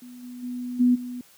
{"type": "tone with level steps", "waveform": "sine", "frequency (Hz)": 246.9, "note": "B3", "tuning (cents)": 0, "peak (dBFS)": [-40, -36, -29, -15, -31], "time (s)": [0.02, 1.21], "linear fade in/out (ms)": 2, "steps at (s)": [0.22, 0.42, 0.79, 0.94], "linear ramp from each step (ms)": 20, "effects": ["white hiss -55 dBFS RMS until 1.37 s", "high-pass 80 Hz 12 dB/octave"]}